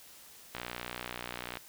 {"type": "click train", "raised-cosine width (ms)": 0.3, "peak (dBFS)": -21, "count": 63, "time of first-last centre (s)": [0.55, 1.571], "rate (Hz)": 60.7, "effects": ["white hiss -54 dBFS RMS until 1.68 s"]}